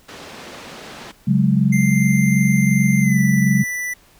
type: band-pass noise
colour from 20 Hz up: pink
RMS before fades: -37 dBFS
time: 0.08-1.12 s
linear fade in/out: 10 ms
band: 190 to 5300 Hz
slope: 12 dB/octave
type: chord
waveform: sine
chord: C# suspended fourth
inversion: none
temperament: equal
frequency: 138.59 / 185 / 207.7 Hz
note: C#3 / F#3 / G#3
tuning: 0 / 0 / 0 cents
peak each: -17 dBFS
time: 1.27-3.64 s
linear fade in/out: 10 ms
type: tone with pitch glide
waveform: square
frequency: 2093 to 1977.8 Hz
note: C7 to B6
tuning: 0 to +2 cents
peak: -23 dBFS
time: 1.72-3.94 s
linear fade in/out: 10 ms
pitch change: -98 cents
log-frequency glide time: 3.01-3.19 s
effects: pink hiss -52 dBFS RMS until 4.19 s